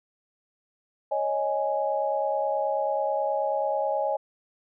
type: chord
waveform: sine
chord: C# suspended second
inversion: none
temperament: just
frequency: 554.4 / 623.7 / 831.5 Hz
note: C#5 / D#5 / G#5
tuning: 0 / +4 / +2 cents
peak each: -28 dBFS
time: 1.11-4.17 s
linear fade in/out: 10 ms
effects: none